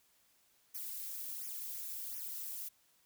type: noise with flanger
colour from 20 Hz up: violet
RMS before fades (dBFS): -43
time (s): 0.74-2.69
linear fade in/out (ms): 10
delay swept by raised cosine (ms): 0.24 to 3.34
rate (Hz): 1.4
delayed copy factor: -0.95
effects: white hiss -71 dBFS RMS until 3.05 s